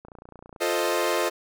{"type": "click train", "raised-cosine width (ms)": 1, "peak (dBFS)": -30, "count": 16, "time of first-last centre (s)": [0.05, 0.562], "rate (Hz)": 29.3}
{"type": "chord", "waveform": "sawtooth", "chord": "F dominant seventh", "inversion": "none", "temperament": "equal", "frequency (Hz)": [349.2, 440, 523.3, 622.3], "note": ["F4", "A4", "C5", "Eb5"], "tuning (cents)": [0, 0, 0, 0], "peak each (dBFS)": [-24, -25, -25, -24], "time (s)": [0.6, 1.3], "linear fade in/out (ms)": 20}
{"effects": []}